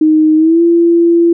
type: tone with pitch glide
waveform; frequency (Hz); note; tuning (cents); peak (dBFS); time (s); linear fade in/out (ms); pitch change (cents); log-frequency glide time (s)
sine; 311.1 to 339.3; D#4 to F4; 0 to -50; -5; 0.01-1.33; 5; +150; 0.36-0.62
effects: none